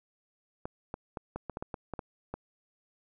clicks, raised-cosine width 1 ms, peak -22 dBFS, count 11, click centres 0.655 / 0.941 / 1.172 / 1.36 / 1.497 / 1.571 / 1.625 / 1.742 / 1.937 / 1.992 / 2.34 s, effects none

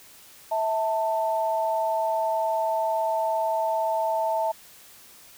sine tone pair together, 651.5 / 889 Hz, E5 / A5, -20 / +18 cents, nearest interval perfect fourth, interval 538 cents, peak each -25 dBFS, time 0.51-4.52 s, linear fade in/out 10 ms, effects white hiss -50 dBFS RMS until 5.37 s

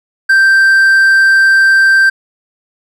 triangle tone, 1568 Hz, G6, in tune, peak -3 dBFS, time 0.29-2.1 s, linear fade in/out 10 ms, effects none

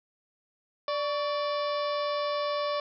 harmonic tone with a mistuned harmonic, 587.3 Hz, D5, in tune, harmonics 1 / 2 / 3 / 4 / 5 / 6 / 7 / 8 / 9, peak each -29 / -32 / -44 / -43 / -46 / -42 / -46 / -45 / -46 dBFS, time 0.88-2.8 s, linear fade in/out 2 ms, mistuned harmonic 2, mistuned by -70 cents, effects none

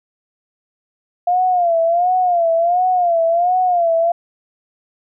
sine tone with vibrato, 698.5 Hz, F5, in tune, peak -12 dBFS, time 1.27-4.12 s, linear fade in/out 5 ms, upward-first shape sine, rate 1.4 Hz, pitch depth 100 cents each way, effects none

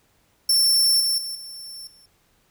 sawtooth tone with level steps, 5410 Hz, E8, 44 cents sharp, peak -13 / -17 / -26 / -33 / -48 dBFS, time 0.49-2.06 s, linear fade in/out 5 ms, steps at 1 / 1.18 / 1.35 / 1.87 s, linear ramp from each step 2 ms, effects pink hiss -63 dBFS RMS until 2.5 s

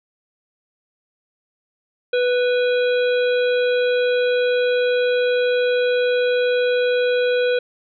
harmonic tone with a mistuned harmonic, 493.9 Hz, B4, in tune, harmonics 1 / 3 / 5 / 7 / 8, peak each -16 / -26 / -30 / -33 / -34 dBFS, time 2.13-7.59 s, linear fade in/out 5 ms, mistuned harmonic 7, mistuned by -80 cents, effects none

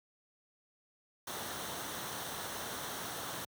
pink noise with comb filter, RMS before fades -41 dBFS, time 1.27-3.45 s, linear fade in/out 5 ms, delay 0.41 ms, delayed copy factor -0.5, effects high-pass 100 Hz 12 dB/octave

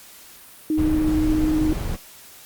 sine tone with vibrato, 310 Hz, D#4, 6 cents flat, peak -18 dBFS, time 0.7-1.73 s, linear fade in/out 2 ms, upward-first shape sine, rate 17 Hz, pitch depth 14 cents each way
brown noise, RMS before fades -25 dBFS, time 0.77-1.97 s, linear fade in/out 20 ms
effects white hiss -45 dBFS RMS until 2.45 s + Opus 48 kbps

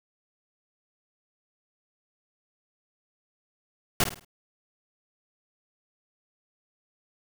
pink noise with echo, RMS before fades -22 dBFS, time 4-4.04 s, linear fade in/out 2 ms, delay 52 ms, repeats 4, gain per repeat -9 dB, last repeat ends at 4.248 s, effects none

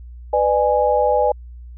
sine chord, G# diminished, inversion first, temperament just, 498.4 / 598 / 830.6 Hz, B4 / D5 / G#5, +16 / +31 / 0 cents, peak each -18 dBFS, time 0.33-1.32 s, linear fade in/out 5 ms, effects added 60 Hz sine -34 dBFS peak until 1.77 s

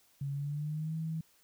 sine tone with pitch glide, 139.8 to 160.59 Hz, C#3 to E3, +15 to -45 cents, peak -33 dBFS, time 0.21-1.21 s, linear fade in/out 5 ms, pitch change +240 cents, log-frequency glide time 0.32-0.96 s, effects white hiss -67 dBFS RMS until 1.43 s

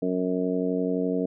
harmonic tone, 91.7 Hz, F#2, 15 cents flat, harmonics 2 / 3 / 4 / 5 / 6 / 7, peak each -30 / -27 / -35 / -28 / -39 / -34 dBFS, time 0.02-1.26 s, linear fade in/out 5 ms, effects none

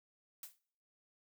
blue noise with exponential decay, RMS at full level -44 dBFS, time 0.43-0.59 s, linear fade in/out 2 ms, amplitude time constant 33 ms, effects noise-tail reverb RT60 0.6 s tail -23 dB re dry

